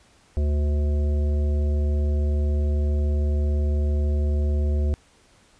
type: harmonic tone with a mistuned harmonic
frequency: 73.5 Hz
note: D2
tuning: 2 cents sharp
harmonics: 1 / 3 / 5 / 7 / 9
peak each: -19 / -34 / -35 / -39 / -42 dBFS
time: 0.37-4.94 s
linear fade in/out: 0 ms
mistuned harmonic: 9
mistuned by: -39 cents
effects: pink hiss -57 dBFS RMS until 5.59 s + resampled to 22050 Hz